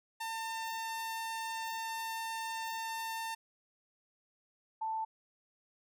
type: tone pair in turn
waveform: sawtooth / sine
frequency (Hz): 901 / 884.5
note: A5 / A5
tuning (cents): +41 / +9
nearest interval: unison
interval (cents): 32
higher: first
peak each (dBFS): -33 / -33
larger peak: neither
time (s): 0.2-3.35 / 4.81-5.05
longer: first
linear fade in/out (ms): 10
effects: none